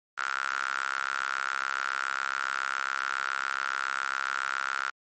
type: tone with high-pass filter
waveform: sawtooth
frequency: 67.2 Hz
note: C2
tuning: 47 cents sharp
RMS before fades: -31 dBFS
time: 0.17-4.91 s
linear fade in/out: 20 ms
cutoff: 1400 Hz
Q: 8.5
effects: low-pass 10000 Hz 12 dB/octave + MP3 32 kbps